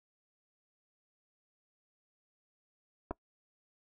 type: clicks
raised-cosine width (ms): 1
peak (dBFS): -23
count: 2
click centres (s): 3.109 / 3.112
effects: noise-tail reverb RT60 0.1 s tail -22 dB re dry